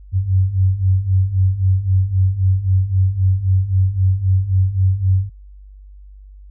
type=beating tone pair; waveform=sine; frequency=92.2 / 96 Hz; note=F#2 / G2; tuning=-6 / -36 cents; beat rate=3.8 Hz; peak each=-18 / -14 dBFS; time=0.12-5.3 s; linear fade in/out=50 ms; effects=added 49 Hz sine -37 dBFS peak until 6.5 s